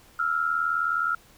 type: tone pair together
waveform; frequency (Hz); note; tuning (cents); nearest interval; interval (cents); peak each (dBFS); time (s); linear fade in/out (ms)
sine; 1323.4 / 1403; E6 / F6; +6 / +8; minor second; 102; -26 / -25; 0.19-1.15; 5
effects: pink hiss -55 dBFS RMS until 1.37 s